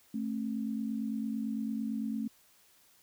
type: tone pair together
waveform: sine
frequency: 219.8 / 268.7 Hz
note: A3 / C4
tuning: -2 / +46 cents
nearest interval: minor third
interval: 348 cents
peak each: -33 / -37 dBFS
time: 0.14-2.28 s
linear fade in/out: 5 ms
effects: white hiss -64 dBFS RMS until 3.02 s